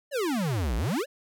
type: exponential two-way sweep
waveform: square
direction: down then up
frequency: 610 to 51.91 to 610 Hz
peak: -26 dBFS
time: 0.11-1.06 s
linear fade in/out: 50 ms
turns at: 0.76 s
effects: none